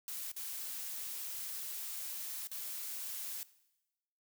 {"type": "noise with dropouts", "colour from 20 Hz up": "blue", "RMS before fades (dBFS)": -42, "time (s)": [0.08, 3.43], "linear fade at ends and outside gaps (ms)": 0, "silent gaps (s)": [[0.316, 0.364], [2.471, 2.515]], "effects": ["noise-tail reverb RT60 1.0 s tail -19 dB re dry"]}